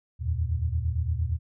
sine tone cluster, 77.7 / 86.4 / 116.3 Hz, D#2 / F2 / A#2, -2 / -18 / -4 cents, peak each -27 / -29 / -31 dBFS, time 0.19-1.39 s, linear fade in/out 50 ms, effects none

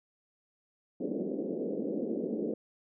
pink band-pass noise, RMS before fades -34 dBFS, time 1-2.54 s, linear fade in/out 5 ms, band 200 to 530 Hz, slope 48 dB/octave, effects none

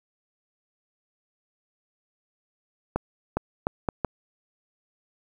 accelerating click train, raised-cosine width 1 ms, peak -10 dBFS, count 5, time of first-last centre 2.96-4.047 s, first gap 410 ms, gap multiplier 0.73, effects 8-bit

